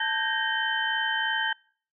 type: tone cluster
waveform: sine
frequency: 886 / 1559 / 1622 / 1855 / 3077 Hz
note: A5 / G6 / G#6 / A#6 / G7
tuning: +12 / -10 / -41 / -9 / -33 cents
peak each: -31 dBFS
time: 0-1.53 s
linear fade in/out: 5 ms
effects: noise-tail reverb RT60 0.5 s tail -26 dB re dry